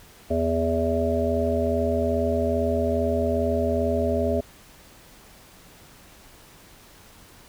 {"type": "harmonic tone", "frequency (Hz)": 82.41, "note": "E2", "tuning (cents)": 0, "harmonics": [1, 3, 5, 7, 8], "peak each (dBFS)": [-27, -27, -27, -27, -27], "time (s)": [0.3, 4.41], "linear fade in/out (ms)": 10, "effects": ["pink hiss -50 dBFS RMS until 7.48 s"]}